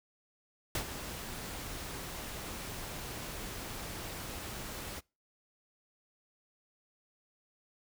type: noise with ADSR envelope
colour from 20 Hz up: pink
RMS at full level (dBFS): -32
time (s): 0.75-5.01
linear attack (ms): 3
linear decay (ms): 79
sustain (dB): -10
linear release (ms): 27
effects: noise-tail reverb RT60 0.3 s tail -26 dB re dry